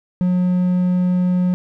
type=tone; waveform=triangle; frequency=180.6 Hz; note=F#3; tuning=42 cents flat; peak=-12 dBFS; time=0.21-1.54 s; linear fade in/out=0 ms; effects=none